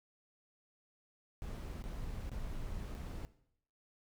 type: noise with dropouts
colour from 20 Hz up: brown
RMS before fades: -42 dBFS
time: 1.42-3.25 s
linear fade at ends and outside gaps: 0 ms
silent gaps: 1.823-1.84 / 2.294-2.317 / 2.945-2.95 s
effects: noise-tail reverb RT60 0.7 s tail -17 dB re dry